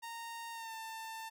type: tone with pitch glide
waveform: sawtooth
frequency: 925 to 893.5 Hz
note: A#5 to A5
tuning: -14 to +26 cents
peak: -39 dBFS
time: 0.02-1.3 s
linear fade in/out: 20 ms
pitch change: -60 cents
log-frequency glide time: 0.52-0.74 s
effects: none